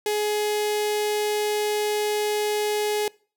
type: tone with notch filter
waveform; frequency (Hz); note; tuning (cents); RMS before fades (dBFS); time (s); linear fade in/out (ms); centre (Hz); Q
sawtooth; 420; G#4; +19; -24; 0.06-3.08; 2; 1300; 1.7
effects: noise-tail reverb RT60 0.4 s tail -23 dB re dry